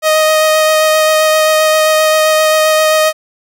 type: tone with vibrato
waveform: sawtooth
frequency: 624 Hz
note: D#5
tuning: 5 cents sharp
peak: -4 dBFS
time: 0.02-3.13 s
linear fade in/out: 50 ms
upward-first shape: sine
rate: 7.6 Hz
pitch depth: 10 cents each way
effects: none